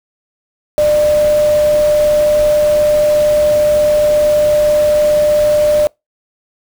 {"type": "tone in noise", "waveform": "sine", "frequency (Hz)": 599, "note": "D5", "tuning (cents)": 34, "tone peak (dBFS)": -8, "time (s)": [0.78, 5.87], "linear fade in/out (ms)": 0, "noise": "pink", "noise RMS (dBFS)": -26, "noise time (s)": [0.78, 5.87], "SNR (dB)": 15, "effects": ["noise-tail reverb RT60 0.2 s tail -26 dB re dry"]}